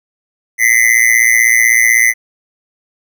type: tone with amplitude modulation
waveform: square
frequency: 2026 Hz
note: B6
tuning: 44 cents sharp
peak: -4 dBFS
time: 0.58-2.14 s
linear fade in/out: 50 ms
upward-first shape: sine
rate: 116 Hz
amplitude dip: 95%
effects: none